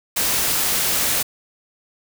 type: noise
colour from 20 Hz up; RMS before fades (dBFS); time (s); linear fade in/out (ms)
white; -20; 0.16-1.23; 10
effects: none